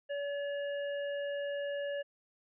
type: tone with hard clipping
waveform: sine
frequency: 570 Hz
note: C#5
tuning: 48 cents sharp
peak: -36 dBFS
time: 0.09-2.03 s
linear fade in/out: 20 ms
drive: 18 dB
effects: resampled to 8000 Hz